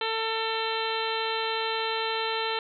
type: harmonic tone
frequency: 447.2 Hz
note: A4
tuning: 28 cents sharp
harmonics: 1 / 2 / 3 / 4 / 5 / 6 / 7 / 8 / 9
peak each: -32 / -32 / -35 / -37 / -39 / -37 / -36 / -40 / -36 dBFS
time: 0.01-2.59 s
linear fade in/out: 2 ms
effects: none